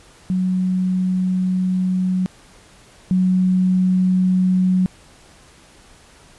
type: tone pair in turn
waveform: sine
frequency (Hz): 184.6 / 184.6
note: F#3 / F#3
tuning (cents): -4 / -4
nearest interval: unison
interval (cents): 0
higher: neither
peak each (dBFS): -16 / -13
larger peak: second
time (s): 0.3-2.26 / 3.11-4.86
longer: first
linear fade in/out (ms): 0
effects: pink hiss -48 dBFS RMS until 6.38 s + resampled to 24000 Hz